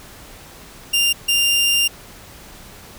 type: tone bursts at uneven times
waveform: sawtooth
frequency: 2794 Hz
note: F7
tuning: in tune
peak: -11 dBFS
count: 2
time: 0.93-1.13 / 1.28-1.88 s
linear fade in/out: 10 ms
effects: pink hiss -41 dBFS RMS until 2.98 s